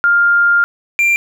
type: tone pair in turn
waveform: sine / triangle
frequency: 1402 / 2374 Hz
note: F6 / D7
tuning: +6 / +18 cents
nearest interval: major sixth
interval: 912 cents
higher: second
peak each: -8 dBFS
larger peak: neither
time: 0.04-0.64 / 0.99-1.16 s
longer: first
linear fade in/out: 0 ms
effects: none